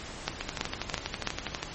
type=two click trains; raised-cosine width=0.2 ms; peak=-13 / -9 dBFS; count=16 / 4; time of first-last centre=0.41-1.63 / 0.28-1.273 s; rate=12.3 / 3.02 Hz; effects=pink hiss -41 dBFS RMS until 1.74 s + MP3 32 kbps